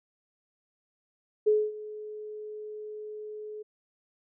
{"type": "tone with ADSR envelope", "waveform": "sine", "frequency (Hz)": 425.5, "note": "G#4", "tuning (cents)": 42, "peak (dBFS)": -18, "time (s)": [1.46, 3.63], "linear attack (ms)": 16, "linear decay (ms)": 240, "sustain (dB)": -19, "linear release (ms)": 14, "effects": []}